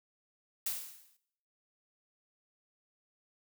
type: noise with exponential decay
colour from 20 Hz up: blue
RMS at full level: -32 dBFS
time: 0.66-1.17 s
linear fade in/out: 5 ms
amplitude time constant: 110 ms
effects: noise-tail reverb RT60 0.7 s tail -17 dB re dry